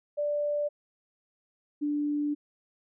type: tone pair in turn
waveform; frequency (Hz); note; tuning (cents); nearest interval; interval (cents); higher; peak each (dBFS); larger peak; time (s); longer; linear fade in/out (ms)
sine; 587.3 / 293.6; D5 / D4; 0 / 0; octave; 1200; first; -26; neither; 0.17-0.69 / 1.81-2.35; second; 20
effects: none